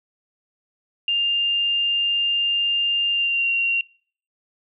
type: tone with pitch glide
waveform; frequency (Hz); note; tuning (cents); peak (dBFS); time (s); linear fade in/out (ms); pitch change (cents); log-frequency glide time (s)
sine; 2802 to 2757; F7 to F7; +5 to -23; -18; 1.08-3.81; 2; -28; 3.1-3.5
effects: noise-tail reverb RT60 0.5 s tail -25 dB re dry